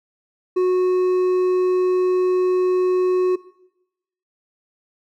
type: tone with hard clipping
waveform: triangle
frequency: 366.6 Hz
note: F#4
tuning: 16 cents flat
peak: -16 dBFS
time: 0.56-3.36 s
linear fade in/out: 10 ms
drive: 7 dB
effects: noise-tail reverb RT60 0.9 s tail -20 dB re dry